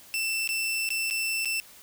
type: tone with dropouts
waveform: sawtooth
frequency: 2671 Hz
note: E7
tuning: 22 cents sharp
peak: -23 dBFS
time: 0.14-1.6 s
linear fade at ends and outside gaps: 0 ms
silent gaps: 0.475-0.49 / 0.89-0.904 / 1.101-1.109 / 1.448-1.456 s
effects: white hiss -51 dBFS RMS until 1.82 s